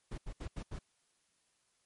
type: noise bursts at uneven times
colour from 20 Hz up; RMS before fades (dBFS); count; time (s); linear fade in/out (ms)
brown; -41; 5; 0.11-0.18 / 0.26-0.33 / 0.4-0.48 / 0.56-0.63 / 0.71-0.79; 10
effects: white hiss -75 dBFS RMS until 1.85 s + MP3 48 kbps